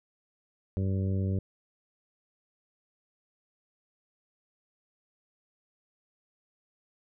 harmonic tone, 96 Hz, G2, 36 cents flat, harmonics 1 / 2 / 3 / 4 / 5 / 6, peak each -27 / -33 / -41 / -41 / -44 / -47 dBFS, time 0.77-1.39 s, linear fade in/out 0 ms, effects none

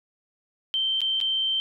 sine tone with dropouts, 3121 Hz, G7, 8 cents flat, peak -22 dBFS, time 0.74-1.6 s, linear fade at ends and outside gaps 0 ms, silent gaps 1.006-1.016 / 1.203-1.212 s, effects none

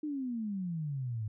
sine exponential sweep, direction down, 310 to 103.9 Hz, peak -33 dBFS, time 0.03-1.28 s, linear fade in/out 5 ms, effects none

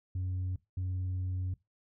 sine tone bursts at uneven times, 92.1 Hz, F#2, 7 cents flat, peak -29 dBFS, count 2, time 0.15-0.56 / 0.77-1.54 s, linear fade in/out 5 ms, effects noise-tail reverb RT60 0.2 s tail -21 dB re dry + tanh soft clip ceiling -30 dBFS

